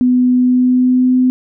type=tone with pitch glide; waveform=sine; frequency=250 to 254.1 Hz; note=B3 to B3; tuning=+21 to +49 cents; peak=-8 dBFS; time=0.01-1.3 s; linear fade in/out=0 ms; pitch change=+28 cents; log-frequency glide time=0.35-1.16 s; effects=none